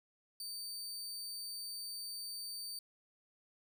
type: tone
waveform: sawtooth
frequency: 4600 Hz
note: D8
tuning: 37 cents flat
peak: -39 dBFS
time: 0.4-2.79 s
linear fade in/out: 2 ms
effects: none